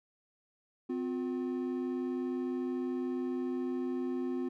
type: tone pair together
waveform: triangle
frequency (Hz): 256.8 / 356.7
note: C4 / F4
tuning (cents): -32 / +37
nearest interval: tritone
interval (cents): 569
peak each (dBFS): -32 / -34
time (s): 0.89-4.49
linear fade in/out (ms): 10
effects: none